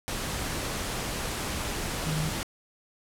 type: tone in noise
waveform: sine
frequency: 155.56 Hz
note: D#3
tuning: in tune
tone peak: -28 dBFS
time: 2.07-2.29 s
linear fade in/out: 0 ms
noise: pink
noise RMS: -32 dBFS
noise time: 0.08-2.43 s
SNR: +1 dB
effects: low-pass 12000 Hz 12 dB/octave